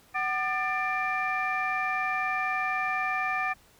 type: tone cluster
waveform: sine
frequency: 752 / 1204 / 1776 / 2368 Hz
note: F#5 / D6 / A6 / D7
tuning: +28 / +43 / +16 / +14 cents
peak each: -31 dBFS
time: 0.14-3.54 s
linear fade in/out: 20 ms
effects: tanh soft clip ceiling -18 dBFS + pink hiss -59 dBFS RMS until 3.79 s